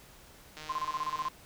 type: click train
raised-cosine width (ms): 0.2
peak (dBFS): -27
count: 111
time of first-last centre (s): 0.57-1.284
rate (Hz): 154
type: tone with tremolo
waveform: sine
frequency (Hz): 1046.5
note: C6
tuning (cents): 0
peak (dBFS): -29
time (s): 0.69-1.29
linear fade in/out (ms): 10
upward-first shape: square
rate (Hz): 16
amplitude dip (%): 80
effects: pink hiss -55 dBFS RMS until 1.45 s